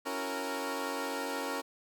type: chord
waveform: 15% pulse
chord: F# dominant seventh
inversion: second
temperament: equal with one note detuned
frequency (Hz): 277.2 / 329.6 / 370 / 464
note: C#4 / E4 / F#4 / A#4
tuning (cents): 0 / 0 / 0 / -8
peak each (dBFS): -31 / -37 / -37 / -31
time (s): 0.05-1.62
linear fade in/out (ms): 20
effects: none